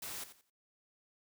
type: noise with echo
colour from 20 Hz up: white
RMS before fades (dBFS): -43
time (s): 0.02-0.24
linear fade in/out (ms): 5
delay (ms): 87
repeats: 3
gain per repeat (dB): -12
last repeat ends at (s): 0.501
effects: noise-tail reverb RT60 0.1 s tail -20 dB re dry